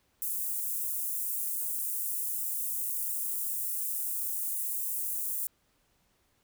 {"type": "high-pass noise", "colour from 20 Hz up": "white", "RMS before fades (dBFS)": -33, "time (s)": [0.22, 5.47], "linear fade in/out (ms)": 0, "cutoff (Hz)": 9000, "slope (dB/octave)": 24, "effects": ["pink hiss -71 dBFS RMS until 6.43 s"]}